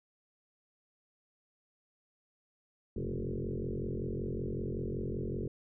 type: tone with frequency modulation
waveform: sine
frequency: 132 Hz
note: C3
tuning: 16 cents sharp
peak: -33 dBFS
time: 2.96-5.48 s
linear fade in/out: 5 ms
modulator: 45.3 Hz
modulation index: 6.9
effects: none